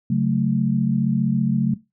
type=chord; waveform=sine; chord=F# minor; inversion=second; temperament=equal; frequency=138.59 / 185 / 220 Hz; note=C#3 / F#3 / A3; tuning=0 / 0 / 0 cents; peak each=-21 dBFS; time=0.1-1.74 s; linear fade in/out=5 ms; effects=noise-tail reverb RT60 0.2 s tail -17 dB re dry